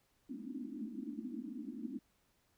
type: band-pass noise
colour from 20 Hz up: pink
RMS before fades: -44 dBFS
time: 0.29-1.99 s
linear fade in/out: 2 ms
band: 210 to 320 Hz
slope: 96 dB/octave
effects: pink hiss -75 dBFS RMS until 2.57 s